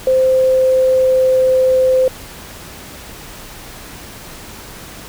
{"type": "tone with pitch glide", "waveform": "sine", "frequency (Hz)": [520, 517], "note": ["C5", "C5"], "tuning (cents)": [-11, -21], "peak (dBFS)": -9, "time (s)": [0.07, 2.08], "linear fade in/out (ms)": 2, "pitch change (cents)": -10, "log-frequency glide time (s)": [0.23, 1.63], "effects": ["pink hiss -34 dBFS RMS until 5.08 s"]}